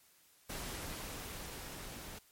pink noise with level ramp, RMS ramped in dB -42 to -48 dBFS, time 0.49-2.19 s, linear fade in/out 10 ms, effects white hiss -66 dBFS RMS until 2.31 s + MP3 64 kbps

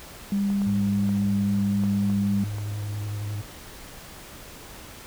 sine tone, 200 Hz, G3, 35 cents sharp, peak -21 dBFS, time 0.32-2.44 s, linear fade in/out 2 ms
clicks, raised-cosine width 1 ms, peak -25 dBFS, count 6, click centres 0.502 / 0.618 / 1.092 / 1.837 / 2.1 / 2.584 s
triangle tone with vibrato, 103.83 Hz, G#2, in tune, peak -26 dBFS, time 0.66-3.42 s, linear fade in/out 10 ms, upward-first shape triangle, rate 11 Hz, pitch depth 25 cents each way
effects pink hiss -43 dBFS RMS until 5.06 s

